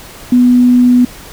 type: tone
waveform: sine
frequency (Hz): 246.9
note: B3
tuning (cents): 0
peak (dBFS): -4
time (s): 0.32-1.05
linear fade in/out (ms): 5
effects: pink hiss -33 dBFS RMS until 1.32 s